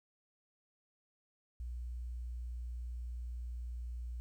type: tone with pitch glide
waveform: sine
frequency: 60.3 to 59.92 Hz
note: B1 to A#1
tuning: -41 to +48 cents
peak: -39 dBFS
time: 1.6-4.2 s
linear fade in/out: 0 ms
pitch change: -11 cents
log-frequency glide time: 1.9-3.84 s
effects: 12-bit